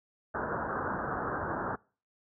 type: low-pass noise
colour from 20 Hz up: white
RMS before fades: -34 dBFS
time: 0.34-1.76 s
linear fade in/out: 10 ms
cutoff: 1600 Hz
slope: 96 dB/octave
effects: noise-tail reverb RT60 0.4 s tail -25 dB re dry + high-pass 60 Hz 12 dB/octave